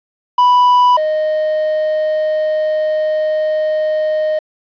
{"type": "tone pair in turn", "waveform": "triangle", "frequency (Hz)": [987.8, 618.7], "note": ["B5", "D#5"], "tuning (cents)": [0, -10], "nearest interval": "minor sixth", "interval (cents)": 810, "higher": "first", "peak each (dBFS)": [-5, -11], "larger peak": "first", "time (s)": [[0.38, 0.97], [0.97, 4.39]], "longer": "second", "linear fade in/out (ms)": 5, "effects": ["resampled to 11025 Hz", "7-bit"]}